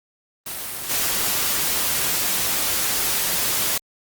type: noise with level steps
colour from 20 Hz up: white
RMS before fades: -30 / -22 dBFS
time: 0.46-3.78 s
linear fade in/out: 5 ms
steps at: 0.89 s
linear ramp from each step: 20 ms
effects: Opus 32 kbps